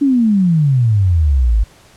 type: exponential sweep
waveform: sine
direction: down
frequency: 291 to 49.92 Hz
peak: -9 dBFS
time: 0.01-1.64 s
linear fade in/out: 10 ms
effects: pink hiss -46 dBFS RMS until 1.96 s + low-pass 10000 Hz 12 dB/octave